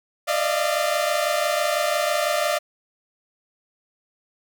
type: tone cluster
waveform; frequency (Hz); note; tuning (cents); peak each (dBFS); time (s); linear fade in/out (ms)
sawtooth; 590 / 616 / 686; D5 / D#5 / F5; +8 / -17 / -31; -21 / -21 / -21; 0.27-2.59; 20
effects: none